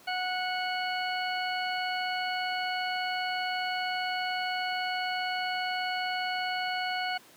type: harmonic tone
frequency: 735 Hz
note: F#5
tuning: 12 cents flat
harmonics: 1 / 2 / 3 / 4 / 6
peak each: -32 / -35 / -37 / -38 / -40 dBFS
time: 0.07-7.18 s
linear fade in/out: 10 ms
effects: pink hiss -55 dBFS RMS until 7.36 s + high-pass 200 Hz 12 dB/octave